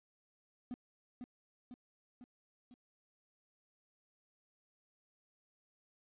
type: tone with echo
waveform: triangle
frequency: 246.9 Hz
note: B3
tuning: in tune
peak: -37 dBFS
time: 0.71-0.74 s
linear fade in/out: 0 ms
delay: 500 ms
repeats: 4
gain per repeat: -4 dB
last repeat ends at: 2.74 s
effects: resampled to 8000 Hz + 12-bit